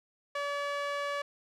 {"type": "tone with band-pass filter", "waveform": "sawtooth", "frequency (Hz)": 572, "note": "D5", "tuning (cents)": -46, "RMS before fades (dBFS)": -34, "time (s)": [0.35, 1.22], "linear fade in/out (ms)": 5, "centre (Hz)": 1400, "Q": 0.77, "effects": []}